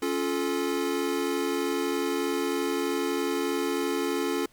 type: chord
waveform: square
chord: Db augmented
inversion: none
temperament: equal with one note detuned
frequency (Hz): 277.2 / 349.2 / 432.4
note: Db4 / F4 / A4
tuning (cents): 0 / 0 / -30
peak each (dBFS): -31 / -31 / -31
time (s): 0.02-4.46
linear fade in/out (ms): 5
effects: pink hiss -61 dBFS RMS until 4.52 s